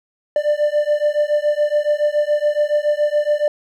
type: beating tone pair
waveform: triangle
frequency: 590 / 597.1 Hz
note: D5 / D5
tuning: +8 / +29 cents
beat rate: 7.1 Hz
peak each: -16 dBFS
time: 0.36-3.48 s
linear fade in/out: 2 ms
effects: none